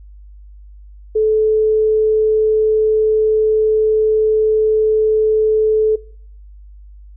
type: tone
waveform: sine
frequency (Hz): 433.9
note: A4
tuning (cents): -24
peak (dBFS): -11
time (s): 1.15-5.96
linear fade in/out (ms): 10
effects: noise-tail reverb RT60 0.6 s tail -22 dB re dry + added 50 Hz sine -36 dBFS peak until 7.16 s